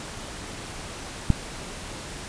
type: click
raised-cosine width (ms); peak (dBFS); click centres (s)
5; -5; 1.303
effects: pink hiss -37 dBFS RMS until 2.28 s + resampled to 22050 Hz